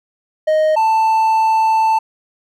triangle tone pair in turn, 622.3 / 884.9 Hz, D#5 / A5, 0 / +10 cents, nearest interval tritone, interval 610 cents, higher second, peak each -9 dBFS, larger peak neither, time 0.47-0.76 / 0.76-1.99 s, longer second, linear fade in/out 10 ms, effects none

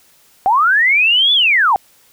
sine linear two-way sweep, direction up then down, 730 to 3500 to 730 Hz, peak -9 dBFS, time 0.46-1.76 s, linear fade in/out 0 ms, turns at 1.33 s, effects white hiss -51 dBFS RMS until 2.12 s

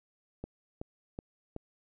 click train, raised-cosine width 2 ms, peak -25 dBFS, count 4, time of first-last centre 0.44-1.564 s, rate 2.67 Hz, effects none

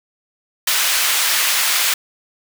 pink high-pass noise, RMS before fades -17 dBFS, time 0.67-1.94 s, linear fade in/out 5 ms, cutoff 1600 Hz, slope 12 dB/octave, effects none

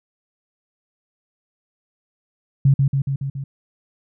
sine tone with echo, 137.3 Hz, C#3, 16 cents flat, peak -10 dBFS, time 2.65-2.74 s, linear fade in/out 5 ms, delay 140 ms, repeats 5, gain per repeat -3 dB, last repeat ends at 3.44 s, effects none

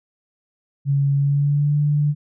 sine tone with pitch glide, 140 to 147.22 Hz, C#3 to D3, +18 to +5 cents, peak -15 dBFS, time 0.85-2.15 s, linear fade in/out 50 ms, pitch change +87 cents, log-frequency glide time 1.15-1.77 s, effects none

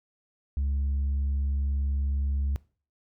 sine tone, 69.5 Hz, C#2, 5 cents sharp, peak -22 dBFS, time 0.57-2.56 s, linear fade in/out 0 ms, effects noise-tail reverb RT60 0.4 s tail -23 dB re dry + tanh soft clip ceiling -23 dBFS

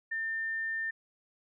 sine tone, 1800 Hz, A6, 39 cents sharp, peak -31 dBFS, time 0.11-0.91 s, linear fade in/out 10 ms, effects none

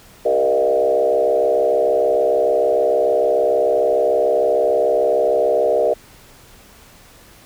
sine tone with frequency modulation, 540 Hz, C#5, 45 cents flat, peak -13 dBFS, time 0.25-5.94 s, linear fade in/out 10 ms, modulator 66.7 Hz, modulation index 2, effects pink hiss -46 dBFS RMS until 7.45 s

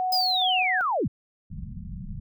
sine tone with tremolo, 740 Hz, F#5, in tune, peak -23 dBFS, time 0-0.81 s, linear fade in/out 0 ms, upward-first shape square, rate 2.4 Hz, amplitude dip 30%
violet noise with exponential decay, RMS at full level -33 dBFS, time 0.12-0.58 s, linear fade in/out 1 ms, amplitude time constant 100 ms
sine linear sweep, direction down, 5090 to 65.41 Hz, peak -22 dBFS, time 0.12-1.08 s, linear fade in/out 10 ms
pink low-pass noise, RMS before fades -36 dBFS, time 1.5-2.2 s, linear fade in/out 5 ms, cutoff 220 Hz, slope 96 dB/octave
effects none

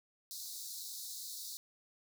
pink high-pass noise, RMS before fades -45 dBFS, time 0.31-1.57 s, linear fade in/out 0 ms, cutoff 3800 Hz, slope 96 dB/octave, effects none

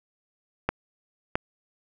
clicks, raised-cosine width 0.5 ms, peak -8 dBFS, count 2, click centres 0.69 / 1.355 s, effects none

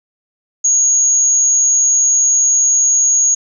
sine tone, 6645 Hz, G#8, in tune, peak -9 dBFS, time 0.64-3.35 s, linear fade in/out 10 ms, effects none

